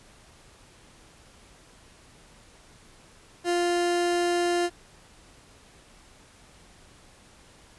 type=tone; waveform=30% pulse; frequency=349.2 Hz; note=F4; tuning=in tune; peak=-20 dBFS; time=3.44-4.7 s; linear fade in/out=50 ms; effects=pink hiss -54 dBFS RMS until 7.78 s + resampled to 24000 Hz